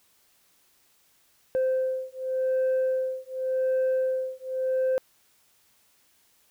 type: beating tone pair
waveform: sine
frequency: 519 / 519.88 Hz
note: C5 / C5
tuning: -14 / -11 cents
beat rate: 0.88 Hz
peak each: -25 dBFS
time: 1.55-4.98 s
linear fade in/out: 0 ms
effects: tanh soft clip ceiling -20 dBFS + white hiss -64 dBFS RMS until 6.5 s